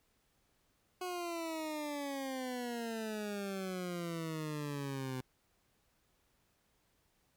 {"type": "exponential sweep", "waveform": "20% pulse", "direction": "down", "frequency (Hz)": [366.8, 127.5], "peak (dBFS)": -33, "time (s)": [1.01, 5.21], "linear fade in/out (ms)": 5, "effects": ["pink hiss -75 dBFS RMS until 7.36 s"]}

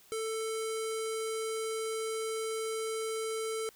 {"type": "tone with low-pass filter", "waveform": "square", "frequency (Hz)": 443.1, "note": "A4", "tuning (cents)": 12, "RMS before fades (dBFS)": -35, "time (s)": [0.12, 3.69], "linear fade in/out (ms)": 0, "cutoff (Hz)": 9500, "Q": 3.3, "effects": ["white hiss -60 dBFS RMS until 3.75 s"]}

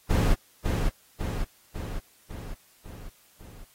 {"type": "noise with echo", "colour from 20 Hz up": "brown", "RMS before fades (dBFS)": -21, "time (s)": [0.09, 0.35], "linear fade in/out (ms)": 20, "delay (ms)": 550, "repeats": 6, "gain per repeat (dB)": -4, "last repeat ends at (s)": 3.65, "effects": ["white hiss -60 dBFS RMS until 3.74 s", "AAC 48 kbps"]}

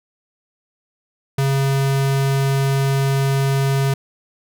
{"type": "tone", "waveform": "square", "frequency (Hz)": 136.7, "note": "C#3", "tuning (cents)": -24, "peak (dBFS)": -16, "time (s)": [1.38, 3.94], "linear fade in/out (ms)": 5, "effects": []}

